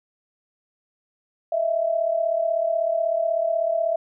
sine tone pair together, 632 / 668.2 Hz, D#5 / E5, +27 / +23 cents, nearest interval minor second, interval 96 cents, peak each -25 / -21 dBFS, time 1.52-3.96 s, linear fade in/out 5 ms, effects none

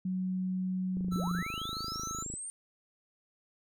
sine tone with pitch glide, 185.4 to 176.72 Hz, F#3 to F3, +4 to +21 cents, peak -30 dBFS, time 0.05-1.42 s, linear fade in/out 5 ms, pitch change -83 cents, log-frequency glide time 0.96-1.26 s
click train, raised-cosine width 3 ms, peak -30 dBFS, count 37, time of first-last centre 0.97-2.339 s, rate 26.3 Hz
square tone with vibrato, 1318.5 Hz, E6, in tune, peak -40 dBFS, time 1.11-2.24 s, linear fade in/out 20 ms, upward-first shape square, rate 5.6 Hz, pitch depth 9 cents each way
sine linear sweep, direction up, 43 to 8960 Hz, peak -38 dBFS, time 1.13-2.5 s, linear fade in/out 0 ms
effects none

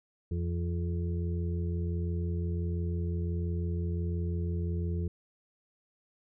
harmonic tone with a mistuned harmonic, 85.8 Hz, F2, 30 cents flat, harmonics 1 / 2 / 4 / 5, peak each -30 / -36 / -42 / -44 dBFS, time 0.31-5.08 s, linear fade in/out 5 ms, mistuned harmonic 4, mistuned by +22 cents, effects none

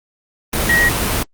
sine tone in noise, 1898 Hz, A#6, 31 cents sharp, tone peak -11 dBFS, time 0.69-0.89 s, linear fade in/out 5 ms, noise pink, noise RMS -18 dBFS, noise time 0.53-1.23 s, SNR +4 dB, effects Opus 24 kbps

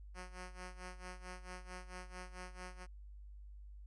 5% pulse tone with tremolo, 182.1 Hz, F#3, 27 cents flat, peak -35 dBFS, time 0.14-2.87 s, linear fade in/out 50 ms, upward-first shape sine, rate 4.5 Hz, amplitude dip 85%, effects added 50 Hz sine -50 dBFS peak until 3.86 s + resampled to 24000 Hz

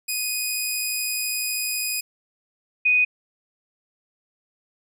10% pulse / sine tone pair in turn, 2489 / 2489 Hz, D#7 / D#7, 0 / 0 cents, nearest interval unison, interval 0 cents, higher neither, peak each -15 dBFS, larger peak neither, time 0.08-2.01 / 2.85-3.05 s, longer first, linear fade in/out 10 ms, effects none

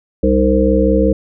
harmonic tone with a mistuned harmonic, 65.5 Hz, C2, 2 cents sharp, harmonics 1 / 3 / 5 / 7 / 8, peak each -16 / -16 / -16 / -16 / -16 dBFS, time 0.23-1.13 s, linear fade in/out 5 ms, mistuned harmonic 5, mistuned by -100 cents, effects none

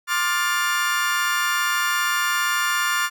35% pulse chord, D minor seventh, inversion third, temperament just, 1057.2 / 1174.7 / 1409.6 / 1762 Hz, C6 / D6 / F6 / A6, +18 / 0 / +16 / +2 cents, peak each -26 / -25 / -22 / -23 dBFS, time 0.07-3.1 s, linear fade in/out 50 ms, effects none

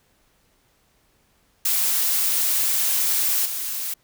blue noise with level steps, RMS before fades -21 / -28 dBFS, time 1.65-3.94 s, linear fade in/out 5 ms, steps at 3.45 s, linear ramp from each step 10 ms, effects pink hiss -63 dBFS RMS until 4.03 s

